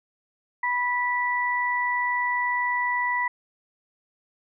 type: tone pair together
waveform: sine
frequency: 982 / 1964 Hz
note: B5 / B6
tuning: -10 / -10 cents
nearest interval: octave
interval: 1200 cents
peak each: -25 dBFS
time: 0.63-3.28 s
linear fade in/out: 5 ms
effects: none